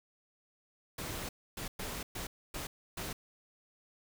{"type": "noise bursts at uneven times", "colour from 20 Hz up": "pink", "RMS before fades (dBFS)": -40, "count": 6, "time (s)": [[0.98, 1.29], [1.57, 1.68], [1.79, 2.03], [2.15, 2.27], [2.54, 2.67], [2.97, 3.13]], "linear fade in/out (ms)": 5, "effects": []}